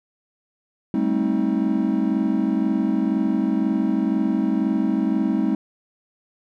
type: chord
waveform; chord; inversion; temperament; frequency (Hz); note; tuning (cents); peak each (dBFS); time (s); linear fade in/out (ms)
triangle; A half-diminished seventh; third; just; 198 / 220 / 264 / 316.8; G3 / A3 / C4 / Eb4; +18 / 0 / +16 / +31; -22; 0.94-5.55; 2
effects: none